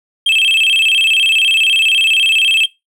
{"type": "tone with vibrato", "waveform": "triangle", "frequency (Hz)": 2900, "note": "F#7", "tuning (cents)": -35, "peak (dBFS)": -7, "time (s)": [0.26, 2.66], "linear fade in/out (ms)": 5, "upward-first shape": "square", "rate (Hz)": 16, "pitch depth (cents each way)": 170, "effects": ["noise-tail reverb RT60 0.2 s tail -19 dB re dry"]}